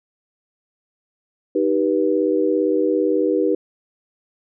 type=chord; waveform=sine; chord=Eb augmented; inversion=none; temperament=just; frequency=311.1 / 388.9 / 486.1 Hz; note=Eb4 / G4 / B4; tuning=0 / -14 / -28 cents; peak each=-20 dBFS; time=1.55-3.55 s; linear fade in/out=5 ms; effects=none